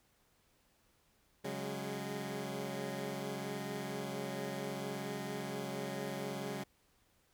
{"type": "chord", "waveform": "15% pulse", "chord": "C# suspended fourth", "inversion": "none", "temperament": "equal with one note detuned", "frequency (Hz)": [138.59, 185, 205.7], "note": ["C#3", "F#3", "G#3"], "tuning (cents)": [0, 0, -16], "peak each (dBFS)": [-37, -37, -36], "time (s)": [1.44, 6.64], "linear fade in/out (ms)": 10, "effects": ["pink hiss -72 dBFS RMS until 7.33 s"]}